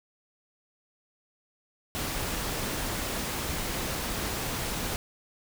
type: noise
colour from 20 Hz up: pink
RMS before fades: -32 dBFS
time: 1.95-4.96 s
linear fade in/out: 0 ms
effects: none